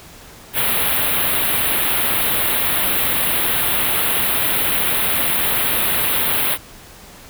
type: band-stop noise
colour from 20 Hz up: white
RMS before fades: -18 dBFS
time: 0.53-6.58 s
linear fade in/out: 50 ms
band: 3800 to 10000 Hz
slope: 48 dB/octave
effects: pink hiss -41 dBFS RMS until 7.29 s